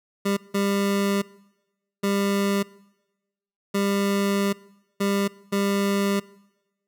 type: tone bursts at uneven times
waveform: 25% pulse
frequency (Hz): 199.4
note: G3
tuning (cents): +30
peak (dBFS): -17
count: 6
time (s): 0.25-0.37 / 0.54-1.22 / 2.03-2.63 / 3.74-4.53 / 5-5.28 / 5.52-6.2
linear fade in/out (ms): 10
effects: noise-tail reverb RT60 1.0 s tail -22 dB re dry